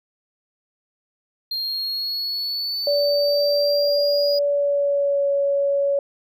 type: exponential sweep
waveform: triangle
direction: up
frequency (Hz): 4200 to 4909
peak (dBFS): -22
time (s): 1.51-4.39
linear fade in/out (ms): 5
type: tone with pitch glide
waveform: sine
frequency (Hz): 577 to 561.5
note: D5 to C#5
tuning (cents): -31 to +22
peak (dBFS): -17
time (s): 2.87-5.99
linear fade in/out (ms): 2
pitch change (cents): -47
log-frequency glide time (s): 4.2-5.31
effects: none